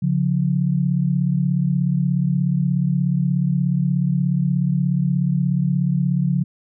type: tone pair together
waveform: sine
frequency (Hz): 140.9 / 177.63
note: C#3 / F3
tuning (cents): +29 / +30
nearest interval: major third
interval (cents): 401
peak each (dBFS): -19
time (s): 0.02-6.44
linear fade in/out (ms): 10
effects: none